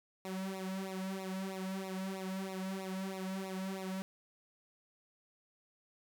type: tone with flanger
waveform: sawtooth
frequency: 190.1 Hz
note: F#3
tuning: 47 cents sharp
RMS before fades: -40 dBFS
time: 0.25-4.02 s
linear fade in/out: 0 ms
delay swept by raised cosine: 0.62 to 2.82 ms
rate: 3.1 Hz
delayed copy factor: -1
effects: none